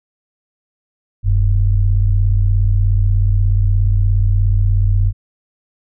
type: tone pair together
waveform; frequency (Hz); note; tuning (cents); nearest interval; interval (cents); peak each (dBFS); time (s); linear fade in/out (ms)
sine; 41.31 / 98.1; E1 / G2; +4 / +2; octave + minor third; 1498; -13; 1.23-5.13; 50
effects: none